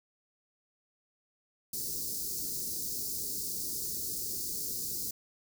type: band-stop noise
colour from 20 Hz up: white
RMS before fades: -36 dBFS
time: 1.73-5.11 s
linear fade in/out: 5 ms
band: 460 to 4500 Hz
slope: 48 dB/octave
effects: none